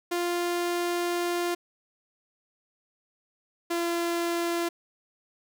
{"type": "tone pair in turn", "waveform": "sawtooth", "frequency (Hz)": [348.8, 341.6], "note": ["F4", "F4"], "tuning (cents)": [-2, -38], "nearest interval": "unison", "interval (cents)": 36, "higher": "first", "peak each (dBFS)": -22, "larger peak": "neither", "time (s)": [[0.11, 1.55], [3.7, 4.69]], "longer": "first", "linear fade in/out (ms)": 10, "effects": []}